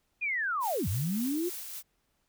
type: linear two-way sweep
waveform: sine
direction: down then up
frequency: 2498 to 82.41 to 368.1 Hz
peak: -28 dBFS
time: 0.21-1.5 s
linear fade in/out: 20 ms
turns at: 0.88 s
type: noise with tremolo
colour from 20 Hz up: blue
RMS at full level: -39 dBFS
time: 0.6-1.83 s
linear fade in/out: 50 ms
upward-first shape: sine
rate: 3.5 Hz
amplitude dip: 30%
effects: pink hiss -75 dBFS RMS until 2.28 s